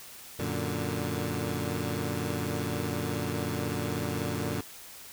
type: chord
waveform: 15% pulse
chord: Gb augmented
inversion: none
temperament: equal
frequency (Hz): 92.5 / 116.54 / 146.83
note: Gb2 / Bb2 / D3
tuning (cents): 0 / 0 / 0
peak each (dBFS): -28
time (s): 0.39-4.61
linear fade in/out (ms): 5
effects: white hiss -47 dBFS RMS until 5.12 s